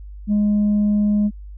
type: tone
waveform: sine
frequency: 207.7 Hz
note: G#3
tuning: in tune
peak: -12 dBFS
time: 0.27-1.31 s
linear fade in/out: 50 ms
effects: tanh soft clip ceiling -13 dBFS + added 50 Hz sine -33 dBFS peak until 1.57 s